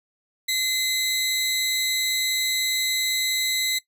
25% pulse tone pair together, 2053 / 3876 Hz, C7 / B7, -33 / -33 cents, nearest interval major seventh, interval 1100 cents, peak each -21 dBFS, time 0.48-3.79 s, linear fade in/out 10 ms, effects noise-tail reverb RT60 0.1 s tail -19 dB re dry

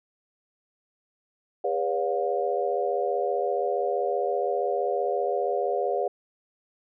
sine tone cluster, 404.9 / 490.8 / 566 / 713 Hz, G#4 / B4 / C#5 / F5, -44 / -11 / +36 / +36 cents, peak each -29 dBFS, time 1.64-6.08 s, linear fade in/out 5 ms, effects none

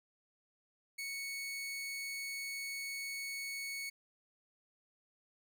sawtooth tone, 2217 Hz, C#7, in tune, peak -36 dBFS, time 0.98-3.9 s, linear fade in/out 10 ms, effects none

